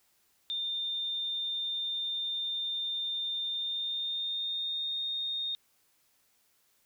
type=tone with pitch glide; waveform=sine; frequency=3610 to 3684 Hz; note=A7 to A#7; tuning=+44 to -21 cents; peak=-31 dBFS; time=0.5-5.55 s; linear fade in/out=0 ms; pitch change=+35 cents; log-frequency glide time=3.47-5.03 s; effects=white hiss -70 dBFS RMS until 6.85 s